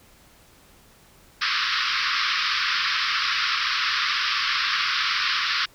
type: band-pass noise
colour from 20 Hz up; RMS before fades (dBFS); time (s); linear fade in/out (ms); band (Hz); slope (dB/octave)
pink; -24; 1.41-5.66; 10; 1100 to 5400; 96
effects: pink hiss -54 dBFS RMS until 5.74 s